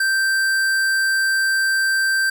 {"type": "tone with tanh clipping", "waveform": "sine", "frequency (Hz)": 1565, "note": "G6", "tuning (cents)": -3, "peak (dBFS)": -18, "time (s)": [0, 2.3], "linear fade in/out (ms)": 5, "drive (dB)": 18, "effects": []}